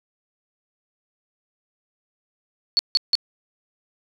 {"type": "tone bursts", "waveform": "sine", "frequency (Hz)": 4435, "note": "C#8", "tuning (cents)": 0, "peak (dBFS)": -14, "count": 3, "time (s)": [2.77, 3.153], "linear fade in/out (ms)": 0, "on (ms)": 21, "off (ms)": 160, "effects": []}